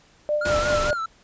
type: tone with tremolo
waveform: sine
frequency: 597 Hz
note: D5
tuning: 28 cents sharp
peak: -18 dBFS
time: 0.29-0.93 s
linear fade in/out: 0 ms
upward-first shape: triangle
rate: 5 Hz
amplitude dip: 70%
type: tone with vibrato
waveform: triangle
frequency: 1377 Hz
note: F6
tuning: 25 cents flat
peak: -23 dBFS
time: 0.41-1.06 s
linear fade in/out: 5 ms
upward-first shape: sine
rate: 4.5 Hz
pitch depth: 78 cents each way
type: noise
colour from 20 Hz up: pink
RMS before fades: -27 dBFS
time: 0.45-0.91 s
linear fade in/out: 5 ms
effects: pink hiss -56 dBFS RMS until 1.23 s + resampled to 16000 Hz